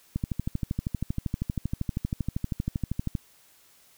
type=click train; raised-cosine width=5 ms; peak=-15 dBFS; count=39; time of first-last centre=0.16-3.152 s; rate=12.7 Hz; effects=white hiss -59 dBFS RMS until 3.97 s